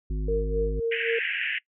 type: harmonic tone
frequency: 51.91 Hz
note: G#1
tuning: in tune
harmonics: 1 / 3 / 5 / 7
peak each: -26 / -36 / -40 / -43 dBFS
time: 0.1-0.8 s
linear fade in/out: 5 ms
type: tone with tremolo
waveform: sine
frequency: 460.2 Hz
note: A#4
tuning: 22 cents flat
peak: -22 dBFS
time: 0.28-1.19 s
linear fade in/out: 5 ms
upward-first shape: sine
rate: 3.8 Hz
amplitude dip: 75%
type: band-pass noise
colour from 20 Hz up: pink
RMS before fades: -29 dBFS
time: 0.91-1.59 s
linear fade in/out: 10 ms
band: 1600 to 2900 Hz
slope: 96 dB/octave
effects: noise-tail reverb RT60 0.1 s tail -22 dB re dry